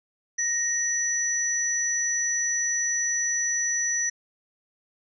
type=tone pair together; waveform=sine; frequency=1864.7 / 5920 Hz; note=A#6 / F#8; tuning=0 / 0 cents; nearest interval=octave + minor sixth; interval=2000 cents; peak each=-29 / -24 dBFS; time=0.38-4.1 s; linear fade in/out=10 ms; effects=none